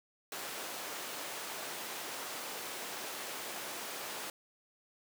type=high-pass noise; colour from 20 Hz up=pink; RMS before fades=-42 dBFS; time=0.32-4.3 s; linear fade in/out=2 ms; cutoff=430 Hz; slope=12 dB/octave; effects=none